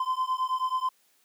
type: beating tone pair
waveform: triangle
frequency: 1025 / 1034.3 Hz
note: C6 / C6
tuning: -36 / -20 cents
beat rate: 9.3 Hz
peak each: -27 dBFS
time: 0-0.89 s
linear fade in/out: 5 ms
effects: white hiss -66 dBFS RMS until 1.24 s + high-pass 200 Hz 12 dB/octave